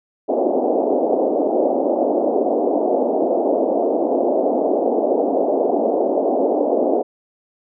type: band-pass noise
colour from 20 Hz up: white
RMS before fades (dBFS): -18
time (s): 0.28-7.03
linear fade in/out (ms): 20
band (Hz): 250 to 710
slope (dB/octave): 48
effects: none